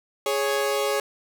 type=tone pair together; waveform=sawtooth; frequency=415.5 / 554.6 Hz; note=G#4 / C#5; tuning=+1 / +1 cents; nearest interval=perfect fourth; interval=500 cents; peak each=-21 dBFS; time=0.26-1 s; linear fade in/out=2 ms; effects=none